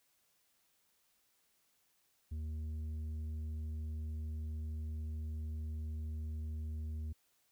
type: tone with tanh clipping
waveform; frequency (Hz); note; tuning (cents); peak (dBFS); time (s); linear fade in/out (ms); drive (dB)
sine; 77.78; D#2; 0; -39; 2.31-7.13; 10; 6
effects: white hiss -75 dBFS RMS until 7.51 s